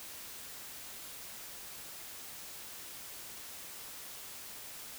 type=silence; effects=white hiss -47 dBFS RMS until 4.98 s